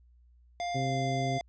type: tone with pitch glide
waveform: square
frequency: 700 to 693.2 Hz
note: F5 to F5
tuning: +4 to -13 cents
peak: -32 dBFS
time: 0.6-1.41 s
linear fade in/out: 0 ms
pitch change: -17 cents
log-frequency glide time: 0.72-0.92 s
type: harmonic tone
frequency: 132.3 Hz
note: C3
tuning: 20 cents sharp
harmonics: 1 / 2 / 3 / 4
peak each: -31 / -36 / -39 / -42 dBFS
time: 0.74-1.39 s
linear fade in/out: 20 ms
effects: added 60 Hz sine -57 dBFS peak until 1.48 s + resampled to 16000 Hz